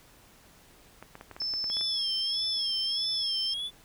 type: clicks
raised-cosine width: 0.5 ms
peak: -28 dBFS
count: 11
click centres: 1.026 / 1.154 / 1.211 / 1.313 / 1.365 / 1.419 / 1.538 / 1.642 / 1.7 / 1.769 / 1.811 s
type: tone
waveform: sine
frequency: 5274 Hz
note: E8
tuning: in tune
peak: -29 dBFS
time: 1.4-3.54 s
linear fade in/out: 5 ms
type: tone with vibrato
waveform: triangle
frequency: 3300 Hz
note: G#7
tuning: 12 cents flat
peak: -30 dBFS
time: 1.69-3.71 s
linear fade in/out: 50 ms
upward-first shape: sine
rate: 1.6 Hz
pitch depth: 93 cents each way
effects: pink hiss -57 dBFS RMS until 3.84 s